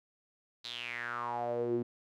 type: tone with band-pass filter sweep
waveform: sawtooth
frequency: 120 Hz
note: B2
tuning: 49 cents flat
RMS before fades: -36 dBFS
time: 0.64-1.83 s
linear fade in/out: 10 ms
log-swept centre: 4100 to 290 Hz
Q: 6.6
effects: none